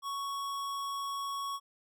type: tone with hard clipping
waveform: sine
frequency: 1112 Hz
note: C#6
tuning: 5 cents sharp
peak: -36 dBFS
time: 0.02-1.6 s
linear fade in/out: 50 ms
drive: 18 dB
effects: none